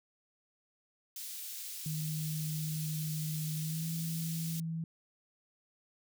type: high-pass noise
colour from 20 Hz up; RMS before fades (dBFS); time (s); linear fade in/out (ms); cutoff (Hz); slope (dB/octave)
white; -43; 1.16-4.6; 2; 3500; 12
type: tone with pitch glide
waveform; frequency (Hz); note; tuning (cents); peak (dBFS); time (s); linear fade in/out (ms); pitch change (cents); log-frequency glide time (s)
sine; 155.4 to 163.41; D#3 to E3; -2 to -15; -34; 1.86-4.84; 2; +87; 3.58-3.89
effects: none